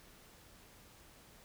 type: silence
effects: pink hiss -60 dBFS RMS until 1.44 s